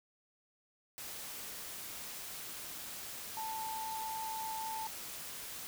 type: tone in noise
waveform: sine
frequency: 885 Hz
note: A5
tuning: 10 cents sharp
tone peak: -38 dBFS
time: 3.37-4.87 s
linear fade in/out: 0 ms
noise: white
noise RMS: -45 dBFS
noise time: 0.98-5.67 s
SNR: +4 dB
effects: none